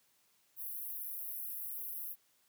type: high-pass noise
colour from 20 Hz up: pink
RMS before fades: -42 dBFS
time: 0.56-2.16 s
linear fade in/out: 50 ms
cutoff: 11000 Hz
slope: 96 dB/octave
effects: white hiss -72 dBFS RMS until 2.48 s + high-pass 80 Hz 12 dB/octave